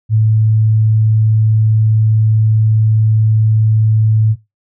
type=tone; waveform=sine; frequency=109.4 Hz; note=A2; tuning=9 cents flat; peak=-8 dBFS; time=0.09-4.36 s; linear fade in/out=50 ms; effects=noise-tail reverb RT60 0.2 s tail -17 dB re dry